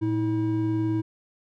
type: tone pair together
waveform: triangle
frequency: 113.5 / 321 Hz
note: A#2 / E4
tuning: -46 / -46 cents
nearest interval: octave + tritone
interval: 1800 cents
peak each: -25 / -22 dBFS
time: 0.01-1.02 s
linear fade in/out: 20 ms
effects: none